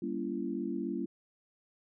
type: chord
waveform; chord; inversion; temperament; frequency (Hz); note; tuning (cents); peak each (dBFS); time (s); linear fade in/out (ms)
sine; G diminished seventh; none; just; 196 / 235.2 / 282.2 / 338.7; G3 / Bb3 / Db4 / Fb4; 0 / +16 / +31 / +47; -39 / -38 / -38 / -37; 0.02-1.06; 5
effects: none